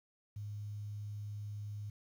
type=tone; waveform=sine; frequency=103.83 Hz; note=G#2; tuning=in tune; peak=-40 dBFS; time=0.36-1.9 s; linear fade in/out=5 ms; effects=11-bit